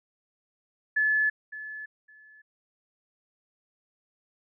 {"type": "tone with echo", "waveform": "sine", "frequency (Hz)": 1724, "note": "A6", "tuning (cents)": -36, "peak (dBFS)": -21, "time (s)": [0.96, 1.3], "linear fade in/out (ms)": 10, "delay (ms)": 560, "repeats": 2, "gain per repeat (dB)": -15, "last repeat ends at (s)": 2.42, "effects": []}